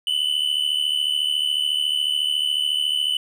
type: tone pair together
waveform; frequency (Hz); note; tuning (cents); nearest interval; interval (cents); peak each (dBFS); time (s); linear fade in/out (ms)
triangle; 2960 / 3034; F#7 / F#7; 0 / +43; unison; 43; -21; 0.07-3.17; 2
effects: none